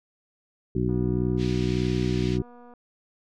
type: harmonic tone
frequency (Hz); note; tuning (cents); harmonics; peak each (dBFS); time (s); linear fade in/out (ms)
61.74; B1; 0; 1 / 2 / 3 / 4 / 5 / 6; -31 / -27 / -28 / -33 / -30 / -29; 0.75-2.42; 5
type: click train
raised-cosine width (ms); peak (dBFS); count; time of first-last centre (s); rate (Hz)
1; -37; 448; 0.89-2.737; 242
type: band-pass noise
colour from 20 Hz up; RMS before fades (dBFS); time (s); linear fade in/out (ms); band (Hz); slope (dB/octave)
pink; -42; 1.37-2.39; 50; 2000 to 5300; 24
effects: none